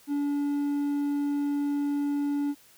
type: tone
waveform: triangle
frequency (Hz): 287.1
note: D4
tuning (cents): -39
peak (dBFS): -23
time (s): 0.07-2.55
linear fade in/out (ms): 50
effects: white hiss -57 dBFS RMS until 2.77 s